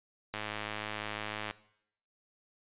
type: click train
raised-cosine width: 0.3 ms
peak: -20 dBFS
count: 125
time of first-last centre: 0.34-1.51 s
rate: 106 Hz
effects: noise-tail reverb RT60 0.7 s tail -18 dB re dry + resampled to 8000 Hz